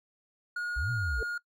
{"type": "tone with pitch glide", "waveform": "triangle", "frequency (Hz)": [1438, 1427.2], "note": ["F#6", "F6"], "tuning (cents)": [-50, 37], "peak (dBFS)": -29, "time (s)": [0.56, 1.38], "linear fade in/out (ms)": 5, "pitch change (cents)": -13, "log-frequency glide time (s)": [0.74, 0.89]}
{"type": "linear two-way sweep", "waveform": "sine", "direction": "up then down", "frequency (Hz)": [49.66, 123.47, 49.66], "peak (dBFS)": -30, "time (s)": [0.76, 1.22], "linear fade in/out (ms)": 10, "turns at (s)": 0.91}
{"type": "tone with exponential growth", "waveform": "sine", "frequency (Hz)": 447, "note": "A4", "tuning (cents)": 27, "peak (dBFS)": -28, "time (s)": [1.16, 1.23], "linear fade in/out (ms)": 2, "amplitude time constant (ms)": 15}
{"effects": ["noise-tail reverb RT60 0.1 s tail -23 dB re dry"]}